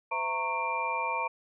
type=tone cluster; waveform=sine; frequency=509 / 663 / 920 / 1098 / 2375 Hz; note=C5 / E5 / A#5 / C#6 / D7; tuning=-48 / +10 / -23 / -17 / +19 cents; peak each=-39 / -40 / -31 / -35 / -34 dBFS; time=0.11-1.28 s; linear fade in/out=10 ms; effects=none